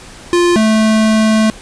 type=tone pair in turn; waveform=square; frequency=349.2 / 218.4 Hz; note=F4 / A3; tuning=0 / -13 cents; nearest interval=minor sixth; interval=813 cents; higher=first; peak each=-9 dBFS; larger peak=neither; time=0.33-0.56 / 0.56-1.5 s; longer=second; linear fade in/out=0 ms; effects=pink hiss -35 dBFS RMS until 1.61 s + resampled to 22050 Hz

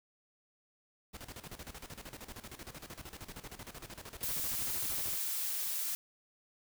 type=noise with tremolo; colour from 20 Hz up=pink; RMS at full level=-46 dBFS; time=1.13-5.16 s; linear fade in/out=20 ms; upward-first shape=square; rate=13 Hz; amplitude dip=75%
type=noise; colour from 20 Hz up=blue; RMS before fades=-36 dBFS; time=4.23-5.95 s; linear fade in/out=0 ms
effects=none

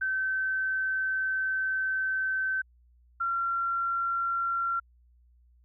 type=tone pair in turn; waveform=sine; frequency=1538 / 1370.2 Hz; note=G6 / F6; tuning=-33 / -33 cents; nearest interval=major second; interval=200 cents; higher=first; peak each=-26 dBFS; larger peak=neither; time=0.01-2.62 / 3.2-4.8 s; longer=first; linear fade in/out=10 ms; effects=added 60 Hz sine -58 dBFS peak until 5.64 s

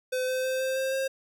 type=tone with pitch steps; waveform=square; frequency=510 / 514.7 / 519.5 / 524.3 / 529.2 / 534.1 Hz; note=C5 / C5 / C5 / C5 / C5 / C5; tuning=-44 / -29 / -12 / +3 / +20 / +36 cents; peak=-27 dBFS; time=0.12-1.08 s; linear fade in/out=10 ms; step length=160 ms; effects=none

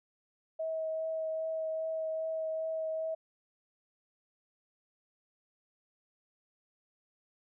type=tone with vibrato; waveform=sine; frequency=640 Hz; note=D#5; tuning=49 cents sharp; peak=-32 dBFS; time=0.59-3.15 s; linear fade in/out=10 ms; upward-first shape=triangle; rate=2.5 Hz; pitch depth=12 cents each way; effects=none

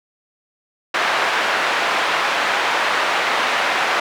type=band-pass noise; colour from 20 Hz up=pink; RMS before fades=-19 dBFS; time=0.94-4 s; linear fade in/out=5 ms; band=820 to 2500 Hz; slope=12 dB/octave; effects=none

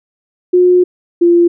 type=tone pair in turn; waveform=sine; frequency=360.1 / 344.8 Hz; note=F#4 / F4; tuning=-47 / -22 cents; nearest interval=minor second; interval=75 cents; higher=first; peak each=-5 dBFS; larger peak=neither; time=0.53-0.84 / 1.21-1.48 s; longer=first; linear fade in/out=10 ms; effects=none

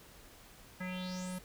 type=tone with low-pass filter sweep; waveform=square; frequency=183.2 Hz; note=F#3; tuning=17 cents flat; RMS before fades=-40 dBFS; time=0.8-1.39 s; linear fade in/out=10 ms; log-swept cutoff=1800 to 12000 Hz; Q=5.3; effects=added 50 Hz sine -66 dBFS peak until 1.44 s + pink hiss -57 dBFS RMS until 1.44 s

